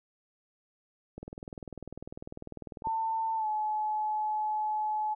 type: click train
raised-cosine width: 2 ms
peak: -27 dBFS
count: 35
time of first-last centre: 1.18-2.872 s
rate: 20.1 Hz
type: tone with pitch glide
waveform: sine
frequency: 894 to 855.1 Hz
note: A5 to A5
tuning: +27 to -50 cents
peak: -28 dBFS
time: 2.84-5.15 s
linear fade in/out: 20 ms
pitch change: -77 cents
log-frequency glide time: 3.36-3.47 s
effects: none